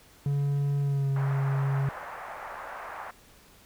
triangle tone with pitch glide, 141.7 to 137.03 Hz, C#3 to C#3, +38 to -20 cents, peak -22 dBFS, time 0.26-1.89 s, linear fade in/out 2 ms, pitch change -58 cents, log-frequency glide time 0.81-1.11 s
pink band-pass noise, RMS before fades -40 dBFS, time 1.16-3.11 s, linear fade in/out 5 ms, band 630 to 1700 Hz, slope 24 dB/octave
effects pink hiss -56 dBFS RMS until 3.65 s

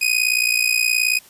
sawtooth tone with amplitude modulation, 2500 Hz, D#7, 8 cents sharp, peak -9 dBFS, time 0.01-1.19 s, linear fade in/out 10 ms, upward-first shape sine, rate 58.8 Hz, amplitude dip 85%, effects white hiss -48 dBFS RMS until 1.29 s + resampled to 32000 Hz

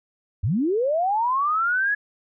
sine linear sweep, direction up, 76.8 to 1700 Hz, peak -19 dBFS, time 0.43-1.95 s, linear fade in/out 10 ms, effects none

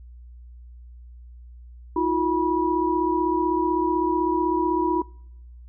sine tone cluster, 321.7 / 357.6 / 973 Hz, E4 / F4 / B5, -42 / +41 / -26 cents, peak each -24 dBFS, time 1.96-5.02 s, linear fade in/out 5 ms, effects noise-tail reverb RT60 0.8 s tail -26 dB re dry + added 60 Hz sine -41 dBFS peak until 5.68 s

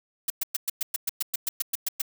blue noise bursts, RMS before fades -26 dBFS, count 14, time 0.28-2.018 s, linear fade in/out 5 ms, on 22 ms, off 110 ms, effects none

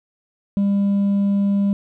triangle tone with hard clipping, 200 Hz, G3, 35 cents sharp, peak -14 dBFS, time 0.57-1.73 s, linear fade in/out 0 ms, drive 1 dB, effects none

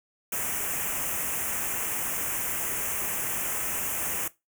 white band-stop noise, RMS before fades -30 dBFS, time 0.32-4.28 s, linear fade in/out 5 ms, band 2900 to 6200 Hz, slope 48 dB/octave, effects noise-tail reverb RT60 0.2 s tail -18 dB re dry

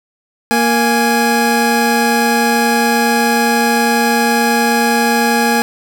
25% pulse tone pair together, 233.1 / 830.7 Hz, A#3 / G#5, 0 / 0 cents, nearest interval octave + minor seventh, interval 2200 cents, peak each -10 dBFS, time 0.51-5.62 s, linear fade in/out 0 ms, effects none

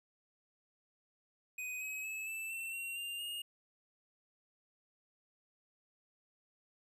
square tone with pitch steps, 2500 / 2547 / 2594 / 2643 / 2692 / 2742 / 2793 / 2845 Hz, D#7 / D#7 / E7 / E7 / E7 / F7 / F7 / F7, +8 / +40 / -28 / +4 / +36 / -32 / -1 / +31 cents, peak -40 dBFS, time 1.58-3.42 s, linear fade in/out 5 ms, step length 230 ms, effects none

